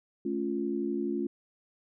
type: chord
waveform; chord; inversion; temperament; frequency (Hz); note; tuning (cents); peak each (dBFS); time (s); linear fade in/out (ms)
sine; A augmented; none; equal with one note detuned; 216.8 / 277.2 / 349.2; A3 / C#4 / E#4; -25 / 0 / 0; -34 / -33 / -32; 0.25-1.27; 5
effects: none